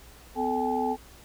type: tone cluster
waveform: sine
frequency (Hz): 254.1 / 435.6 / 780 / 854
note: B3 / A4 / G5 / G#5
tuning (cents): +49 / -17 / -9 / +48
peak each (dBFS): -30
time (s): 0.35-0.97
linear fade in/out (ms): 50
effects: added 60 Hz sine -52 dBFS peak until 1.24 s + pink hiss -52 dBFS RMS until 1.24 s